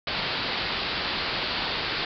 white low-pass noise, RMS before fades -29 dBFS, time 0.07-2.05 s, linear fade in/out 2 ms, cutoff 4800 Hz, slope 96 dB/octave, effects none

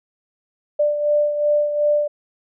sine beating tone pair, 591 / 593.7 Hz, D5 / D5, +11 / +19 cents, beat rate 2.7 Hz, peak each -16 / -24 dBFS, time 0.79-2.08 s, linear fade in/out 10 ms, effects none

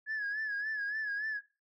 sine tone with vibrato, 1696 Hz, G#6, 36 cents sharp, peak -31 dBFS, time 0.06-1.41 s, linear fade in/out 50 ms, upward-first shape sine, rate 3.5 Hz, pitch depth 71 cents each way, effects noise-tail reverb RT60 0.3 s tail -18 dB re dry + tanh soft clip ceiling -30 dBFS

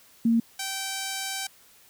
sine / 5% pulse tone pair in turn, 230 / 775.8 Hz, A#3 / G5, -23 / -18 cents, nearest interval octave + major sixth, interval 2105 cents, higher second, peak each -18 dBFS, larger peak neither, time 0.25-0.4 / 0.59-1.47 s, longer second, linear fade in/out 5 ms, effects white hiss -56 dBFS RMS until 1.89 s

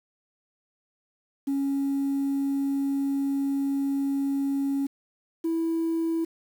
sine tone pair in turn, 276.4 / 328.7 Hz, C#4 / E4, -5 / -5 cents, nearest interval minor third, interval 300 cents, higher second, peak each -22 dBFS, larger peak neither, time 1.47-4.87 / 5.44-6.25 s, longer first, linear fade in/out 10 ms, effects tanh soft clip ceiling -20 dBFS + 8-bit

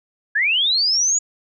sine linear sweep, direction up, 1617 to 6920 Hz, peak -15 dBFS, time 0.35-1.19 s, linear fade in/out 10 ms, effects none

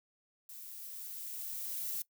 violet noise with level ramp, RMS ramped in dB -49 to -37 dBFS, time 0.49-2.02 s, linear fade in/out 2 ms, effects noise-tail reverb RT60 0.1 s tail -20 dB re dry

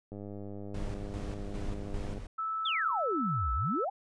click train, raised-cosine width 2 ms, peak -30 dBFS, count 209, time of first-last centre 0.12-2.179 s, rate 101 Hz
brown noise with tremolo, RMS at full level -36 dBFS, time 0.74-2.27 s, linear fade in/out 5 ms, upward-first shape square, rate 2.5 Hz, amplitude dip 45%
sine tone, 1311 Hz, E6, 10 cents flat, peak -31 dBFS, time 2.38-3.85 s, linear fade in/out 10 ms
sine exponential two-way sweep, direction down then up, 3693 to 55.9 to 857 Hz, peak -30 dBFS, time 2.65-3.9 s, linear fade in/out 10 ms, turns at 3.53 s
effects resampled to 22050 Hz

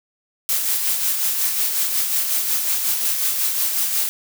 blue noise with tremolo, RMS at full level -19 dBFS, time 0.49-4.09 s, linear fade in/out 0 ms, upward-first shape sine, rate 5.5 Hz, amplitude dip 40%, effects none

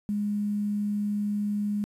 sine tone with quantisation, 206.5 Hz, G#3, 10 cents flat, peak -25 dBFS, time 0.09-1.84 s, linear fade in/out 0 ms, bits 9, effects resampled to 32000 Hz

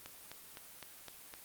click train, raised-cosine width 0.2 ms, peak -28 dBFS, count 6, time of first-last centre 0.06-1.339 s, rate 3.91 Hz, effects white hiss -54 dBFS RMS until 1.44 s + Opus 24 kbps

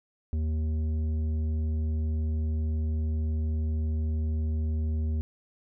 triangle tone with tanh clipping, 78.2 Hz, D#2, 9 cents sharp, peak -27 dBFS, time 0.33-5.21 s, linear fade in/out 0 ms, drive 13 dB, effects none

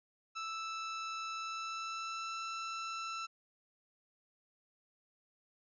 sawtooth tone with pitch glide, 1318.5 to 1332.3 Hz, E6 to E6, 0 to +18 cents, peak -35 dBFS, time 0.35-3.27 s, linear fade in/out 20 ms, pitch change +18 cents, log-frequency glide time 1.35-2.43 s, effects resampled to 16000 Hz

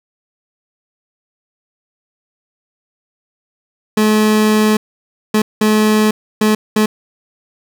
30% pulse tone bursts at uneven times, 214.5 Hz, A3, 44 cents flat, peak -7 dBFS, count 5, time 3.97-4.77 / 5.34-5.42 / 5.61-6.11 / 6.41-6.55 / 6.76-6.86 s, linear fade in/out 5 ms, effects none

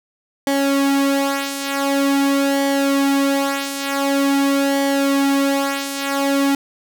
sawtooth tone with flanger, 277.2 Hz, C#4, in tune, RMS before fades -18 dBFS, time 0.47-6.55 s, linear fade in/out 2 ms, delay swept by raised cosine 0.76 to 3.56 ms, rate 0.46 Hz, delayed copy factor -0.65, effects none

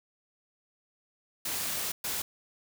white noise bursts at uneven times, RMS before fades -33 dBFS, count 2, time 1.45-1.92 / 2.04-2.22 s, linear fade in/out 5 ms, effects none

